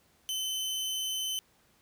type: tone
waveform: sawtooth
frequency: 3052 Hz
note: G7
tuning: 47 cents flat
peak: -28 dBFS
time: 0.29-1.39 s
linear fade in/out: 0 ms
effects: pink hiss -66 dBFS RMS until 1.81 s + high-pass 60 Hz 12 dB/octave